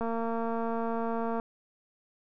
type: click train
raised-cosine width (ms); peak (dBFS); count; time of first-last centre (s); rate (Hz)
1; -20; 319; 0.01-1.399; 229
effects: none